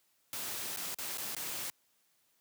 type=noise with dropouts; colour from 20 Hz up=white; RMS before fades=-39 dBFS; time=0.33-1.7 s; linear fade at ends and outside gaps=0 ms; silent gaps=0.762-0.772 / 0.945-0.986 / 1.173-1.182 / 1.349-1.366 s; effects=white hiss -73 dBFS RMS until 2.4 s + high-pass 100 Hz 12 dB/octave